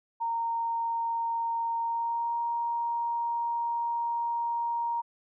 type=tone with pitch glide; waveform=sine; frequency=924 to 937.4 Hz; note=A#5 to A#5; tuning=-16 to +9 cents; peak=-27 dBFS; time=0.2-5.02 s; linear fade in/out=20 ms; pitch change=+25 cents; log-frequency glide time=1.79-2.38 s; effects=none